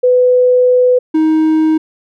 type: tone pair in turn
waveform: sine / triangle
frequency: 499.6 / 314.7 Hz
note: B4 / D#4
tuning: +20 / +20 cents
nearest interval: minor sixth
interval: 800 cents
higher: first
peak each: -6 dBFS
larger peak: neither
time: 0.03-0.99 / 1.14-1.78 s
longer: first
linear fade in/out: 10 ms
effects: none